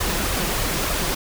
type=noise with flanger; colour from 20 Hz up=pink; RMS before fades=-23 dBFS; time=0-1.15 s; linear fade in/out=10 ms; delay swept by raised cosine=1.6 to 6 ms; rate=3.3 Hz; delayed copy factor=+0.6; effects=none